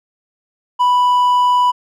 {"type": "tone with hard clipping", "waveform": "sine", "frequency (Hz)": 987.8, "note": "B5", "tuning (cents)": 0, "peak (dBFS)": -11, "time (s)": [0.79, 1.72], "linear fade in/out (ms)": 20, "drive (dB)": 3, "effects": []}